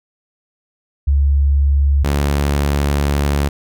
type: tone pair in turn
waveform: sine / sawtooth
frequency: 70.3 / 71.49 Hz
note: C#2 / D2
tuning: +25 / -46 cents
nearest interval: unison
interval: 29 cents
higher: second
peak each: -10 dBFS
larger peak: neither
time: 1.07-2.04 / 2.04-3.49 s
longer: second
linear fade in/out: 10 ms
effects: none